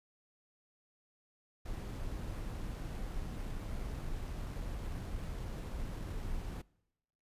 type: noise with sample-and-hold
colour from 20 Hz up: brown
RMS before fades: -40 dBFS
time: 1.65-6.62 s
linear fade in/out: 10 ms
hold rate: 11025 Hz
effects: noise-tail reverb RT60 0.9 s tail -24 dB re dry + resampled to 32000 Hz